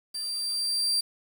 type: tone with level ramp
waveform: 35% pulse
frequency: 4707 Hz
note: D8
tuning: 3 cents sharp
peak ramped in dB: -30 to -21 dBFS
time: 0.14-1.01 s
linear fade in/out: 10 ms
effects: 8-bit